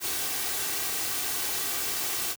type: noise with comb filter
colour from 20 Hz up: white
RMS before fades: -30 dBFS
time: 0-2.36 s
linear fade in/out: 50 ms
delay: 2.6 ms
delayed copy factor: +0.5
effects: high-pass 80 Hz 12 dB/octave